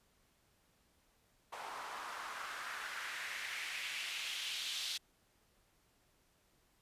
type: noise with band-pass filter sweep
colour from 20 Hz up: white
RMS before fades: -43 dBFS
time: 1.52-4.98 s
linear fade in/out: 10 ms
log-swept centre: 880 to 3800 Hz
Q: 2.3
effects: pink hiss -73 dBFS RMS until 6.81 s + resampled to 32000 Hz